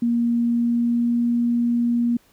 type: tone with pitch glide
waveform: sine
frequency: 235.8 to 237.6 Hz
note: A#3 to A#3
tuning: +20 to +33 cents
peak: -17 dBFS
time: 0.02-2.17 s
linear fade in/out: 5 ms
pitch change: +13 cents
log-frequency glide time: 0.39-1.25 s
effects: pink hiss -58 dBFS RMS until 2.32 s